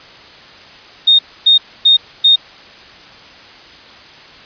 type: tone bursts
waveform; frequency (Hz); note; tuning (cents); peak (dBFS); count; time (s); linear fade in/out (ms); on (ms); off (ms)
sine; 3689; A#7; -19; -5; 4; 1.07-2.36; 10; 120; 270
effects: white hiss -38 dBFS RMS until 4.45 s + resampled to 11025 Hz